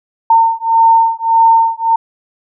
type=beating tone pair; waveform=sine; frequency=908 / 909.7 Hz; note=A#5 / A#5; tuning=-46 / -43 cents; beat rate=1.7 Hz; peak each=-10 dBFS; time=0.3-1.96 s; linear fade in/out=5 ms; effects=none